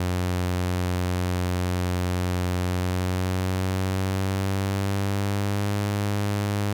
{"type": "tone with pitch glide", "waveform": "sawtooth", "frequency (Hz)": [90.2, 101.83], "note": ["F#2", "G#2"], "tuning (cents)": [-44, -34], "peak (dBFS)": -19, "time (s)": [0, 6.73], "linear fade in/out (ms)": 5, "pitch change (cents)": 210, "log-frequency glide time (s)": [2.65, 5.77], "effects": []}